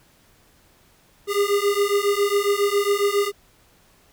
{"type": "beating tone pair", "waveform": "square", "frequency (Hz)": [401.7, 409], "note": ["G4", "G#4"], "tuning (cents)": [42, -26], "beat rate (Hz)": 7.3, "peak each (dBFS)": -22, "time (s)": [1.27, 3.32], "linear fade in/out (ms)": 50, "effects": ["pink hiss -57 dBFS RMS until 4.12 s"]}